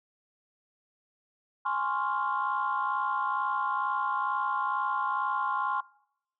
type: chord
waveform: sine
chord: Db major seventh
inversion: second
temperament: equal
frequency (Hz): 830.6 / 1046.5 / 1108.7 / 1396.9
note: Ab5 / C6 / Db6 / F6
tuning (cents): 0 / 0 / 0 / 0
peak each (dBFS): -33 / -29 / -33 / -34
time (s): 1.65-5.81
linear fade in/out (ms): 10
effects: noise-tail reverb RT60 0.7 s tail -22 dB re dry + tanh soft clip ceiling -18 dBFS